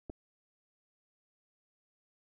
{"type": "clicks", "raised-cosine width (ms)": 2, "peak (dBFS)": -30, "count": 2, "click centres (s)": [0.097, 0.1], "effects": []}